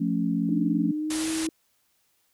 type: chord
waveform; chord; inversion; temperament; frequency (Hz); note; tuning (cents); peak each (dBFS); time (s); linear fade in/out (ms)
sine; F augmented; none; equal; 174.61 / 220 / 277.2; F3 / A3 / C#4; 0 / 0 / 0; -27; 0-0.92; 10
type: tone with pitch glide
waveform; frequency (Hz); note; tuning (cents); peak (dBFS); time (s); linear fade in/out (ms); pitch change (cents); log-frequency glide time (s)
sine; 298.8 to 320.2; D4 to D#4; +30 to +50; -26; 0.49-1.49; 2; +120; 0.87-1.28
type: low-pass noise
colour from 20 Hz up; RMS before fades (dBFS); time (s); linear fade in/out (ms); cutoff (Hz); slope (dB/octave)
white; -34; 1.1-1.47; 5; 11000; 96
effects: white hiss -69 dBFS RMS until 2.33 s